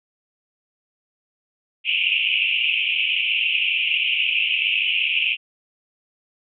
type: band-pass noise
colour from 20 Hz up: pink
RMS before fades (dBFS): -21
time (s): 1.84-5.37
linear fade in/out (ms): 50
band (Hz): 2400 to 3000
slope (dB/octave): 96
effects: none